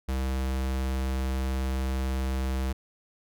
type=tone; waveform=square; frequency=65.6 Hz; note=C2; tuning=5 cents sharp; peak=-27 dBFS; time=0.08-2.73 s; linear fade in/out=10 ms; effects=none